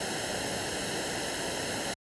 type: noise with comb filter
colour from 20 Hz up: pink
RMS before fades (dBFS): -33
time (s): 0-1.94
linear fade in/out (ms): 5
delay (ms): 0.85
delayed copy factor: -0.75
effects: high-pass 60 Hz 12 dB/octave + resampled to 24000 Hz